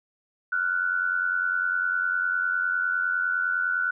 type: tone pair together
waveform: sine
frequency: 1396 / 1485.9 Hz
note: F6 / F#6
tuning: -1 / +7 cents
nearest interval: minor second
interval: 108 cents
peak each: -28 / -24 dBFS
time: 0.52-3.91 s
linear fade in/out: 5 ms
effects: none